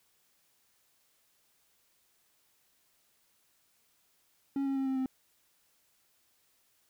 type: tone with pitch steps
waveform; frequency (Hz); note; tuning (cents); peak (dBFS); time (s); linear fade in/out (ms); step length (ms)
triangle; 275.7 / 272.1 / 268.5 / 264.9 / 261.4; C#4 / C#4 / C4 / C4 / C4; -9 / -32 / +45 / +22 / -1; -27; 4.56-5.06; 2; 100
effects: white hiss -71 dBFS RMS until 6.89 s